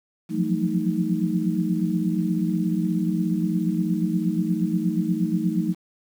sine tone cluster, 170.5 / 178.8 / 187.3 / 221.9 / 313.5 Hz, F3 / F3 / F#3 / A3 / D#4, -41 / +41 / +21 / +15 / +13 cents, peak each -27 dBFS, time 0.29-5.75 s, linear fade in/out 50 ms, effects 8-bit

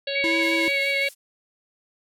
harmonic tone, 555 Hz, C#5, 2 cents sharp, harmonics 1 / 3 / 4 / 5 / 6 / 7 / 8, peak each -28 / -36 / -39 / -33 / -37 / -33 / -35 dBFS, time 0.07-1.09 s, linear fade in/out 5 ms
sine tone with vibrato, 2217 Hz, C#7, in tune, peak -22 dBFS, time 0.15-1.08 s, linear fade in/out 5 ms, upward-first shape sine, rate 5.7 Hz, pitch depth 35 cents each way
square tone, 329.6 Hz, E4, in tune, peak -25 dBFS, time 0.24-0.68 s, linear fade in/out 0 ms
violet noise with tremolo, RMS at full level -36 dBFS, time 0.41-1.15 s, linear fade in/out 20 ms, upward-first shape square, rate 5 Hz, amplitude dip 30%
effects low-pass 10000 Hz 12 dB/octave

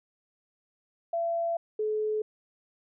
sine tone pair in turn, 675 / 428.9 Hz, E5 / A4, +41 / -44 cents, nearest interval minor sixth, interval 785 cents, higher first, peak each -26 dBFS, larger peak neither, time 1.13-1.57 / 1.79-2.22 s, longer first, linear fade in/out 5 ms, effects none

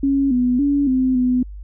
sine tone with pitch steps, 275.7 / 248.2 / 284 / 258.3 / 250.6 Hz, C#4 / B3 / C#4 / C4 / B3, -9 / +9 / +42 / -22 / +25 cents, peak -14 dBFS, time 0.03-1.43 s, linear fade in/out 5 ms, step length 280 ms, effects added 50 Hz sine -31 dBFS peak until 1.63 s

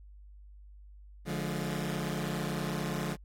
sawtooth chord, D diminished, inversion none, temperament just, 146.83 / 176.2 / 211.4 Hz, D3 / F3 / Ab3, 0 / +16 / +31 cents, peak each -32 / -32 / -34 dBFS, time 1.25-3.17 s, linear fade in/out 50 ms, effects added 50 Hz sine -49 dBFS peak until 3.24 s + AAC 48 kbps

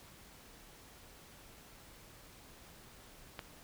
click, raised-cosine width 0.3 ms, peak -25 dBFS, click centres 3.392 s, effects pink hiss -57 dBFS RMS until 3.63 s

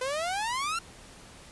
sawtooth exponential sweep, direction up, 499.6 to 1397 Hz, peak -25 dBFS, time 0.01-0.79 s, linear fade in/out 5 ms, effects pink hiss -50 dBFS RMS until 1.51 s + resampled to 24000 Hz

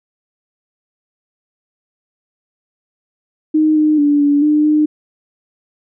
sine tone with pitch steps, 309.8 / 305.7 / 290.7 / 287.9 / 300.8 / 303.4 Hz, D#4 / D#4 / D4 / D4 / D4 / D#4, -7 / -30 / -18 / -34 / +42 / -44 cents, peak -9 dBFS, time 3.54-4.86 s, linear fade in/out 10 ms, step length 220 ms, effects none

